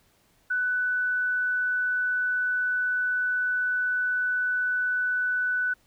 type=tone; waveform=sine; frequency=1492 Hz; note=F#6; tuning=14 cents sharp; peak=-23 dBFS; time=0.5-5.74 s; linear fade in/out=10 ms; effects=pink hiss -64 dBFS RMS until 5.86 s